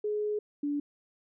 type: tone pair in turn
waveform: sine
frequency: 420.4 / 289.7 Hz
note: G#4 / D4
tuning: +21 / -24 cents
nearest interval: tritone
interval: 645 cents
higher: first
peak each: -28 dBFS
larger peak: neither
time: 0.04-0.39 / 0.63-0.8 s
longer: first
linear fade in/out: 5 ms
effects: none